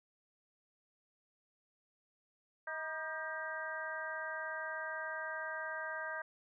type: harmonic tone with a mistuned harmonic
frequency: 316.7 Hz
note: D#4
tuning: 31 cents sharp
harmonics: 2 / 3 / 4 / 5 / 6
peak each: -45 / -47 / -47 / -41 / -48 dBFS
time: 2.67-6.22 s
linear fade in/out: 5 ms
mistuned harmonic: 4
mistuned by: -66 cents
effects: none